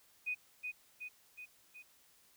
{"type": "tone with echo", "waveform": "sine", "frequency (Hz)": 2489, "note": "D#7", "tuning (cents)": 0, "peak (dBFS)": -34, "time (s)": [0.26, 0.35], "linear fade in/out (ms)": 20, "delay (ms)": 370, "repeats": 4, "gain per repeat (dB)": -4, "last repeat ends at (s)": 1.83, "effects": ["white hiss -67 dBFS RMS until 2.36 s"]}